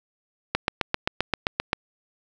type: click train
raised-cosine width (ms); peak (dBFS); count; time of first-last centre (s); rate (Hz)
0.3; -5; 10; 0.55-1.731; 7.62
effects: none